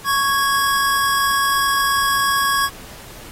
square tone pair together, 1108.7 / 1654.7 Hz, C#6 / G#6, 0 / -7 cents, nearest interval perfect fifth, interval 693 cents, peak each -18 / -21 dBFS, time 0.04-2.7 s, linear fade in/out 50 ms, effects pink hiss -39 dBFS RMS until 3.31 s + AAC 48 kbps

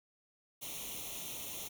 white noise with comb filter, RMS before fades -43 dBFS, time 0.61-1.69 s, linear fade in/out 20 ms, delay 0.31 ms, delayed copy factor +0.8, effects none

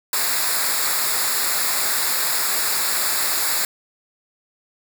white noise with comb filter, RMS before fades -21 dBFS, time 0.13-3.65 s, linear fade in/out 2 ms, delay 0.33 ms, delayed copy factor -0.75, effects none

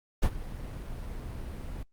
brown noise with ADSR envelope, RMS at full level -21 dBFS, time 0.22-1.83 s, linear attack 15 ms, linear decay 63 ms, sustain -17 dB, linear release 3 ms, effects noise-tail reverb RT60 0.1 s tail -23 dB re dry + Opus 48 kbps

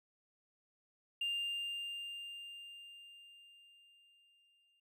triangle tone with exponential decay, 2800 Hz, F7, 4 cents sharp, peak -31 dBFS, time 1.21-4.8 s, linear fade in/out 5 ms, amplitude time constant 780 ms, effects tanh soft clip ceiling -29 dBFS

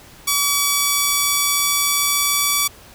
5% pulse tone with pitch glide, 1141 to 1148.3 Hz, C#6 to D6, +50 to -39 cents, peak -4 dBFS, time 0.27-2.68 s, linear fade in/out 10 ms, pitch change +11 cents, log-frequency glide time 0.42-2.52 s, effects pink hiss -44 dBFS RMS until 2.94 s

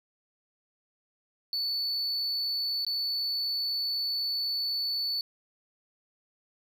sine tone with dropouts, 4468 Hz, C#8, 13 cents sharp, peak -25 dBFS, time 1.53-5.21 s, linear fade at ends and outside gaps 1 ms, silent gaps 2.849-2.866 s, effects tanh soft clip ceiling -27 dBFS + 10-bit

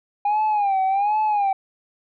sine tone with vibrato, 810 Hz, G#5, 43 cents flat, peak -15 dBFS, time 0.25-1.53 s, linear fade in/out 5 ms, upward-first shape sine, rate 1.3 Hz, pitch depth 110 cents each way, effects tanh soft clip ceiling -16 dBFS

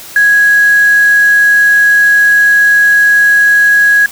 sine tone with quantisation, 1661.2 Hz, G#6, in tune, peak -4 dBFS, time 0.16-4.06 s, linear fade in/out 2 ms, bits 4, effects white hiss -30 dBFS RMS until 4.11 s

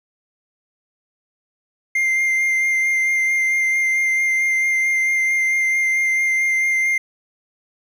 triangle tone with vibrato, 2100 Hz, C7, 6 cents sharp, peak -14 dBFS, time 1.95-6.98 s, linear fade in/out 5 ms, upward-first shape sine, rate 4.5 Hz, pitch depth 13 cents each way, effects 9-bit

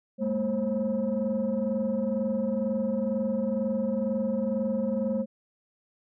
sine tone cluster, 206.8 / 228.9 / 533 Hz, G#3 / A#3 / C5, -7 / -31 / +32 cents, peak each -28 dBFS, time 0.18-5.26 s, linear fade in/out 50 ms, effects tanh soft clip ceiling -20 dBFS

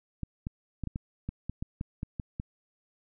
clicks, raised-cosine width 5 ms, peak -21 dBFS, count 12, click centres 0.233 / 0.469 / 0.837 / 0.873 / 0.959 / 1.29 / 1.496 / 1.625 / 1.811 / 2.031 / 2.198 / 2.399 s, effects none

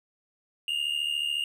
triangle tone pair together, 2792 / 2866 Hz, F7 / F7, -1 / +44 cents, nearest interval unison, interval 45 cents, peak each -28 dBFS, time 0.68-1.44 s, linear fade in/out 2 ms, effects none

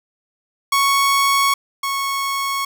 sawtooth tone pair in turn, 1108.7 / 1102.3 Hz, C#6 / C#6, 0 / -10 cents, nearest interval unison, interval 10 cents, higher first, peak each -10 / -16 dBFS, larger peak first, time 0.72-1.54 / 1.83-2.65 s, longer neither, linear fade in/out 5 ms, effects none

